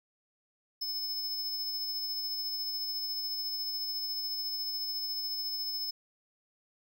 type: tone with tremolo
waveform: square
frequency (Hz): 5220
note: E8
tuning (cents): -18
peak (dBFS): -32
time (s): 0.81-5.91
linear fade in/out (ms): 10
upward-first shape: sine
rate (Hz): 14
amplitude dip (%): 30
effects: none